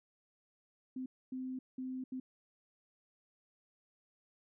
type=tone bursts at uneven times; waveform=sine; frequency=258.1 Hz; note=C4; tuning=23 cents flat; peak=-38 dBFS; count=4; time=0.96-1.06 / 1.32-1.59 / 1.78-2.04 / 2.12-2.2 s; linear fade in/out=5 ms; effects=none